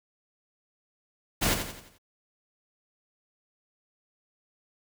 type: noise with echo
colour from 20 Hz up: pink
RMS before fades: -25 dBFS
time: 1.41-1.55 s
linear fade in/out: 20 ms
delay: 87 ms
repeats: 5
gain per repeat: -7 dB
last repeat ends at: 1.985 s
effects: none